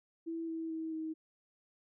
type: tone with pitch steps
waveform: sine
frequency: 329.6 / 325.4 / 321.3 / 317.3 Hz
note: E4 / E4 / E4 / D#4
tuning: 0 / -22 / -44 / +34 cents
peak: -36 dBFS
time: 0.26-1.14 s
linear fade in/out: 20 ms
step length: 220 ms
effects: none